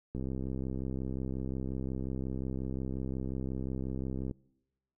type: click train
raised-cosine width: 3 ms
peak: -24 dBFS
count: 274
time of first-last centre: 0.15-4.312 s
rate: 65.6 Hz
effects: noise-tail reverb RT60 1.0 s tail -26 dB re dry